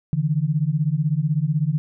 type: beating tone pair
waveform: sine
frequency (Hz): 144 / 160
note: D3 / D#3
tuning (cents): -34 / +49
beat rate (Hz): 16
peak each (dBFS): -21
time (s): 0.13-1.78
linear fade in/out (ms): 0
effects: none